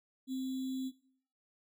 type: tone with sample-and-hold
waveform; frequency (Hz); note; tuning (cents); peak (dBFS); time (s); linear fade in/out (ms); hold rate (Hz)
sine; 261.6; C4; 0; -34; 0.27-0.92; 50; 3675
effects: noise-tail reverb RT60 0.6 s tail -19 dB re dry